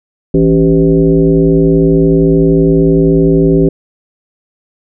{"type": "tone with frequency modulation", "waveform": "sine", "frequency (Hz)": 277.2, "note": "C#4", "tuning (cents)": 0, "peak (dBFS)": -5, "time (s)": [0.34, 3.69], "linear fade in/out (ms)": 5, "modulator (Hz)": 113, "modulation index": 1.5, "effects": []}